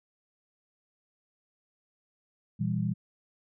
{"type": "chord", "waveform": "sine", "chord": "E diminished", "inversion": "second", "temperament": "just", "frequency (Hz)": [118.67, 164.81, 197.78], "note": ["Bb2", "E3", "G3"], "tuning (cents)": [31, 0, 16], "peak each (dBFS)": -31, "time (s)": [2.59, 2.94], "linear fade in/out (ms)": 20, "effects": []}